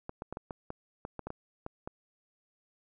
clicks, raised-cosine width 1 ms, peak -24 dBFS, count 12, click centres 0.094 / 0.221 / 0.326 / 0.371 / 0.508 / 0.704 / 1.051 / 1.193 / 1.27 / 1.304 / 1.664 / 1.875 s, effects none

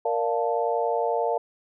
sine chord, Bb major seventh, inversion none, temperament equal, 466.2 / 587.3 / 698.5 / 880 Hz, Bb4 / D5 / F5 / A5, 0 / 0 / 0 / 0 cents, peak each -26 / -29 / -27 / -29 dBFS, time 0.05-1.38 s, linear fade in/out 5 ms, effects none

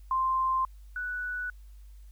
sine tone pair in turn, 1046.5 / 1480 Hz, C6 / F#6, 0 / 0 cents, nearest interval tritone, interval 600 cents, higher second, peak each -24 / -31 dBFS, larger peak first, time 0.11-0.65 / 0.96-1.5 s, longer neither, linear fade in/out 2 ms, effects added 50 Hz sine -46 dBFS peak until 2.11 s + white hiss -68 dBFS RMS until 2.11 s

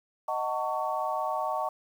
sine chord, D# half-diminished seventh, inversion none, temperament just, 622.3 / 746.7 / 896 / 1120.1 Hz, D#5 / F#5 / A5 / C#6, 0 / +16 / +31 / +18 cents, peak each -33 dBFS, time 0.28-1.69 s, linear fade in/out 5 ms, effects 9-bit

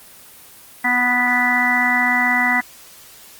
harmonic tone, 246.9 Hz, B3, in tune, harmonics 1 / 3 / 4 / 5 / 6 / 7 / 8, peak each -24 / -23 / -25 / -28 / -27 / -26 / -16 dBFS, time 0.84-2.61 s, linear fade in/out 10 ms, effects white hiss -43 dBFS RMS until 3.39 s + Opus 24 kbps

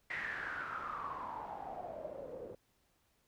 white noise with low-pass filter sweep, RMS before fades -43 dBFS, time 0.1-2.55 s, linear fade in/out 5 ms, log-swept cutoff 2000 to 450 Hz, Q 9.1, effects pink hiss -75 dBFS RMS until 3.27 s

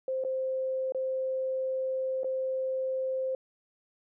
sine tone with dropouts, 523.3 Hz, C5, in tune, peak -28 dBFS, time 0.08-3.35 s, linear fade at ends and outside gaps 2 ms, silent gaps 0.239-0.248 / 0.922-0.947 / 2.234-2.244 s, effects none

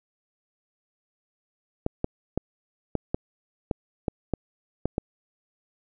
clicks, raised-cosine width 2 ms, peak -11 dBFS, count 10, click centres 1.864 / 2.044 / 2.376 / 2.953 / 3.145 / 3.712 / 4.082 / 4.337 / 4.856 / 4.981 s, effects none

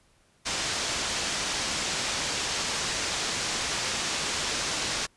white low-pass noise, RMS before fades -30 dBFS, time 0.45-5.07 s, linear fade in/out 20 ms, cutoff 7000 Hz, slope 24 dB/octave, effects pink hiss -64 dBFS RMS until 5.16 s + resampled to 24000 Hz

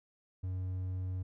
triangle tone, 92.5 Hz, F#2, in tune, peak -32 dBFS, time 0.43-1.23 s, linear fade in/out 10 ms, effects none

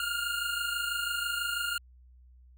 25% pulse tone pair together, 1396.9 / 1423 Hz, F6 / F6, 0 / +32 cents, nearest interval unison, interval 32 cents, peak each -30 / -29 dBFS, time 0-1.78 s, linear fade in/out 2 ms, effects added 62 Hz sine -53 dBFS peak until 2.57 s

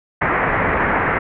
white low-pass noise, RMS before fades -18 dBFS, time 0.21-1.19 s, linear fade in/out 10 ms, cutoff 2100 Hz, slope 48 dB/octave, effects none

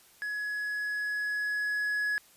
triangle tone with level ramp, 1685 Hz, G#6, 25 cents sharp, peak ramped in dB -30 to -25 dBFS, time 0.22-2.18 s, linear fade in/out 0 ms, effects white hiss -59 dBFS RMS until 2.36 s + resampled to 32000 Hz

